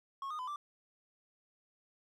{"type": "tone with pitch steps", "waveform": "triangle", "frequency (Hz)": [1094, 1229, 1010, 1174], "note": ["C#6", "D#6", "B5", "D6"], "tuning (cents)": [-23, -22, 39, -1], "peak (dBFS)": -36, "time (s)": [0.22, 0.56], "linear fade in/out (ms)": 2, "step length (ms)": 85, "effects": []}